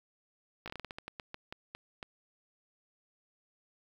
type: slowing click train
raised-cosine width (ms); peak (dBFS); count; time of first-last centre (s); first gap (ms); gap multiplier
0.3; -25; 15; 0.66-2.028; 17; 1.24
effects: 9-bit